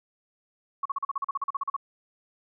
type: tone bursts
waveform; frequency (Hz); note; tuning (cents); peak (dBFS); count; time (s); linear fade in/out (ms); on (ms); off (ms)
sine; 1108.7; C#6; 0; -25; 15; 0.83-1.765; 5; 25; 40
effects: none